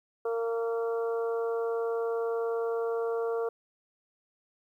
harmonic tone, 229.9 Hz, A#3, 24 cents flat, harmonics 2 / 3 / 4 / 5 / 6, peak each -28 / -39 / -45 / -42 / -44 dBFS, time 0.25-3.49 s, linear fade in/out 5 ms, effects 11-bit

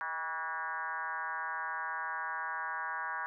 sine tone with frequency modulation, 1297 Hz, E6, 28 cents flat, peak -34 dBFS, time 0.01-3.26 s, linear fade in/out 0 ms, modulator 166 Hz, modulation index 2.7, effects none

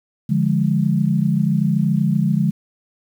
sine chord, D diminished, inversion none, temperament equal, 146.83 / 174.61 / 207.7 Hz, D3 / F3 / Ab3, 0 / 0 / 0 cents, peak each -19 dBFS, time 0.29-2.51 s, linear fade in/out 10 ms, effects 8-bit

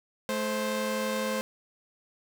sawtooth tone pair together, 215.9 / 524 Hz, A3 / C5, -33 / +2 cents, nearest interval octave + minor third, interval 1535 cents, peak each -28 / -26 dBFS, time 0.29-1.41 s, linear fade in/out 0 ms, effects none

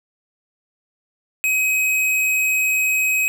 square tone, 2534 Hz, D#7, 31 cents sharp, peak -17 dBFS, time 1.44-3.28 s, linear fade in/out 0 ms, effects none

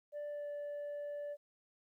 sine tone with pitch glide, 587.3 to 582.2 Hz, D5 to D5, 0 to -15 cents, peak -37 dBFS, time 0.12-1.37 s, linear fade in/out 50 ms, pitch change -15 cents, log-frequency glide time 0.28-0.48 s, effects tanh soft clip ceiling -39 dBFS + 13-bit

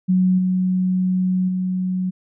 sine tone with level steps, 184.5 Hz, F#3, 5 cents flat, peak -13 / -16 / -19 dBFS, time 0.08-2.11 s, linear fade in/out 20 ms, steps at 0.38 / 1.48 s, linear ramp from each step 10 ms, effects none

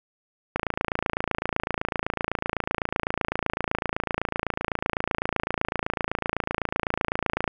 click train, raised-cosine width 0.5 ms, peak -9 dBFS, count 194, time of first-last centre 0.56-7.478 s, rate 27.9 Hz, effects none

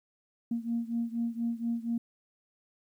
sine beating tone pair, 231.6 / 235.8 Hz, A#3 / A#3, -11 / +20 cents, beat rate 4.2 Hz, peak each -31 / -33 dBFS, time 0.51-1.98 s, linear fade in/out 5 ms, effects tanh soft clip ceiling -22 dBFS + 11-bit

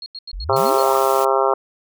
sine tone bursts, 4279 Hz, C8, 38 cents sharp, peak -29 dBFS, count 7, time 0.02-0.823 s, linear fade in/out 2 ms, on 41 ms, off 86 ms
sine exponential sweep, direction up, 36.7 to 1285 Hz, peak -26 dBFS, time 0.33-0.97 s, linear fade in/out 0 ms
harmonic tone, 134.1 Hz, C3, 43 cents sharp, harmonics 3 / 4 / 5 / 6 / 7 / 8 / 9 / 10, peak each -20 / -21 / -22 / -23 / -23 / -24 / -25 / -25 dBFS, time 0.49-1.54 s, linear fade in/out 5 ms
white noise, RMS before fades -31 dBFS, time 0.56-1.25 s, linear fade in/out 5 ms
effects none

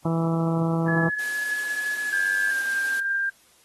harmonic tone, 164.81 Hz, E3, in tune, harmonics 1 / 2 / 3 / 4 / 5 / 6 / 7 / 8, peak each -22 / -28 / -32 / -34 / -36 / -38 / -39 / -40 dBFS, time 0.05-1.09 s, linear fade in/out 5 ms
sine tone, 1700 Hz, G#6, 40 cents sharp, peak -25 dBFS, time 0.88-2.51 s, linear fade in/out 2 ms
white high-pass noise, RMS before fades -38 dBFS, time 1.19-3 s, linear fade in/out 5 ms, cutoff 220 Hz, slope 48 dB/octave
sine tone with pitch glide, 1606 to 1592.1 Hz, G6 to G6, +41 to +26 cents, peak -22 dBFS, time 2.12-3.3 s, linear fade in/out 10 ms, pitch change -15 cents, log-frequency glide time 2.24-2.72 s
effects white hiss -58 dBFS RMS until 3.64 s + AAC 32 kbps

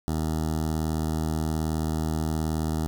15% pulse tone with notch filter, 78.8 Hz, D#2, 23 cents sharp, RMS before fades -27 dBFS, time 0.08-2.87 s, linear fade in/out 0 ms, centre 2300 Hz, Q 0.67, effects none

